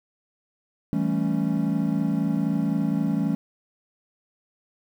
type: chord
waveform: triangle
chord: A dominant seventh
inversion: second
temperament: equal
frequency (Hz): 164.81 / 196 / 220 / 277.2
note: E3 / G3 / A3 / C#4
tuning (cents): 0 / 0 / 0 / 0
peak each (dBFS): -25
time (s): 0.93-3.35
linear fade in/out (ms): 0
effects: 9-bit